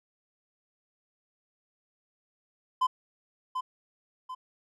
triangle tone with echo, 1022 Hz, C6, 41 cents flat, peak -20 dBFS, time 2.81-2.87 s, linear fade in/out 10 ms, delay 740 ms, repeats 2, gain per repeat -7 dB, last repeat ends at 4.35 s, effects none

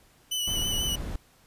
sawtooth tone with vibrato, 2979 Hz, F#7, 11 cents sharp, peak -24 dBFS, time 0.31-0.96 s, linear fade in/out 10 ms, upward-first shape sine, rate 6.1 Hz, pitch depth 27 cents each way
brown noise, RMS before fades -33 dBFS, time 0.47-1.16 s, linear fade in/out 5 ms
effects pink hiss -60 dBFS RMS until 1.46 s + resampled to 32000 Hz

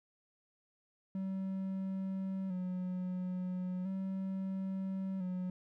triangle tone with vibrato, 186.8 Hz, F#3, 17 cents sharp, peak -33 dBFS, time 1.15-5.5 s, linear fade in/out 2 ms, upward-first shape square, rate 0.37 Hz, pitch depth 40 cents each way, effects none

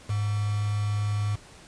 sine tone with quantisation, 103.83 Hz, G#2, in tune, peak -24 dBFS, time 0.09-1.36 s, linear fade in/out 10 ms, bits 6, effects pink hiss -50 dBFS RMS until 1.67 s + resampled to 22050 Hz

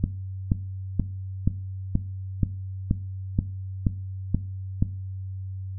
click train, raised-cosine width 5 ms, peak -8 dBFS, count 11, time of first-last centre 0.04-4.825 s, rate 2.09 Hz, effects noise-tail reverb RT60 0.4 s tail -17 dB re dry + added 95 Hz sine -31 dBFS peak until 5.78 s

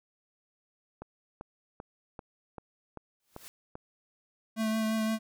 click train, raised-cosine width 1 ms, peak -27 dBFS, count 8, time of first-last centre 1.02-3.754 s, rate 2.56 Hz
white noise with exponential growth, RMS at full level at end -45 dBFS, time 3.2-3.48 s, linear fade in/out 0 ms, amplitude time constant 60 ms
square tone with vibrato, 220 Hz, A3, in tune, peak -28 dBFS, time 4.56-5.19 s, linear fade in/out 50 ms, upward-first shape triangle, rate 5.8 Hz, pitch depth 20 cents each way
effects none

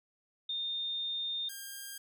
sine / 5% pulse tone pair in turn, 3640 / 1607 Hz, A#7 / G6, -42 / +43 cents, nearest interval octave + major second, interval 1415 cents, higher first, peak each -33 / -31 dBFS, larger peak second, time 0.49-1.49 / 1.49-1.98 s, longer first, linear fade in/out 5 ms, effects none

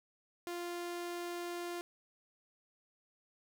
sawtooth tone, 348.4 Hz, F4, 4 cents flat, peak -35 dBFS, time 0.47-1.81 s, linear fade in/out 0 ms, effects none

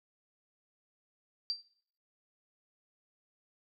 sine tone with exponential decay, 4699 Hz, D8, in tune, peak -27 dBFS, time 1.5-1.63 s, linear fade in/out 0 ms, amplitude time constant 28 ms, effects noise-tail reverb RT60 0.6 s tail -21 dB re dry

